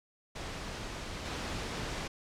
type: noise with level steps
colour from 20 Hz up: pink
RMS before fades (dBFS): -40 / -37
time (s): 0.35-2.08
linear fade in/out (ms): 10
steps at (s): 1.25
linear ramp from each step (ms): 10
effects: low-pass 6000 Hz 12 dB/octave